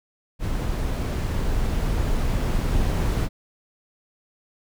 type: noise with level ramp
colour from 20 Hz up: brown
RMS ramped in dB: -25 to -21 dBFS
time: 0.39-3.29 s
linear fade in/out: 50 ms
effects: none